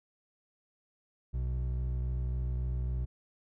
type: tone pair together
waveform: triangle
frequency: 61.74 / 125.31 Hz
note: B1 / B2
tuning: 0 / +26 cents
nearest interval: octave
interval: 1226 cents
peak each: -29 / -35 dBFS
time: 1.33-3.06 s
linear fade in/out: 20 ms
effects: none